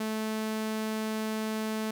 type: tone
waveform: sawtooth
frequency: 218.1 Hz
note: A3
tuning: 15 cents flat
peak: -26 dBFS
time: 0-1.91 s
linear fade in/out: 5 ms
effects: none